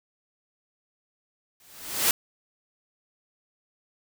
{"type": "noise with exponential growth", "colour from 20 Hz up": "white", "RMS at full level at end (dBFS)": -19, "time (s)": [1.6, 2.11], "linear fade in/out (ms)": 1, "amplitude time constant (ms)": 110, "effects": []}